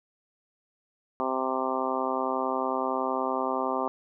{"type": "harmonic tone", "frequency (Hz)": 130.81, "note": "C3", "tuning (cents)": 0, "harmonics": [2, 3, 4, 5, 6, 7, 8, 9], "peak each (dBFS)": [-34, -34, -34, -34, -34, -34, -34, -34], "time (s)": [1.2, 3.88], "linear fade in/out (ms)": 0, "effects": []}